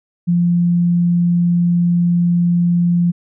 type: tone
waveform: sine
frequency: 173.6 Hz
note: F3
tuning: 10 cents flat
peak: -11 dBFS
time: 0.27-3.12 s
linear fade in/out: 20 ms
effects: none